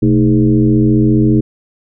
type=tone with frequency modulation; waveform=sine; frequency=220.2 Hz; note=A3; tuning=2 cents sharp; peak=-7 dBFS; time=0.02-1.41 s; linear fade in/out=10 ms; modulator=94.8 Hz; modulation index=1.5; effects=none